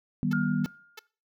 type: chord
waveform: sine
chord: Eb augmented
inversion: none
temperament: just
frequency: 155.56 / 194.45 / 243.1 Hz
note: Eb3 / G3 / B3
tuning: 0 / -14 / -27 cents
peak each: -29 / -29 / -28 dBFS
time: 0.23-0.66 s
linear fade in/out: 0 ms
type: tone bursts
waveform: 5% pulse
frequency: 437.8 Hz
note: A4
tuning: 9 cents flat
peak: -28 dBFS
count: 3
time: 0.31-0.993 s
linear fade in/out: 5 ms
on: 21 ms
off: 310 ms
type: tone with exponential decay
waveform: sine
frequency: 1414 Hz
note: F6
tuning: 21 cents sharp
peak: -28 dBFS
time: 0.33-1.07 s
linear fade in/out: 1 ms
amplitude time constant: 160 ms
effects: noise-tail reverb RT60 0.4 s tail -23 dB re dry